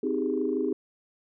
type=chord; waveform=sine; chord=Ab major seventh; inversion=first; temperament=just; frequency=259.6 / 311.5 / 389.3 / 415.3 Hz; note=C4 / Eb4 / G4 / Ab4; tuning=-13 / +2 / -12 / 0 cents; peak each=-30 dBFS; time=0.03-0.73 s; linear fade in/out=5 ms; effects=tanh soft clip ceiling -14 dBFS